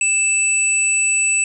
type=tone pair together; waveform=sine; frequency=2637 / 7902 Hz; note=E7 / B8; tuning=0 / 0 cents; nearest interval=octave + perfect fifth; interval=1900 cents; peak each=-17 dBFS; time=0.01-1.44 s; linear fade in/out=2 ms; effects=none